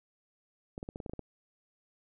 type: clicks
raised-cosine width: 2 ms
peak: -26 dBFS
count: 9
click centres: 0.779 / 0.829 / 0.889 / 0.959 / 1.002 / 1.062 / 1.096 / 1.135 / 1.193 s
effects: none